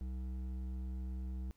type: tone with hard clipping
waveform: sine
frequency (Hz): 63.7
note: C2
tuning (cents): -46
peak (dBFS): -40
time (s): 0.01-1.51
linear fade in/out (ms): 0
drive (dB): 9
effects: pink hiss -75 dBFS RMS until 1.56 s